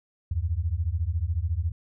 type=beating tone pair; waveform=sine; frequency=76.7 / 90.7 Hz; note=D#2 / F#2; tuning=-24 / -34 cents; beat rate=14 Hz; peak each=-27 dBFS; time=0.31-1.72 s; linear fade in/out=5 ms; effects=none